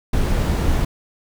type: noise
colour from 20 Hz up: brown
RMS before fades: -18 dBFS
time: 0.13-0.85 s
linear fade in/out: 5 ms
effects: none